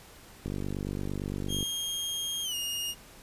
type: click train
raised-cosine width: 3 ms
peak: -21 dBFS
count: 58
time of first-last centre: 0.46-1.628 s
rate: 48.8 Hz
type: tone with pitch glide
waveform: sawtooth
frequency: 3234 to 2848 Hz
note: G#7 to F7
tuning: -47 to +33 cents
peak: -28 dBFS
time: 1.48-2.95 s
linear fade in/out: 50 ms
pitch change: -220 cents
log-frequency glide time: 2.43-2.55 s
effects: pink hiss -52 dBFS RMS until 3.22 s + resampled to 32000 Hz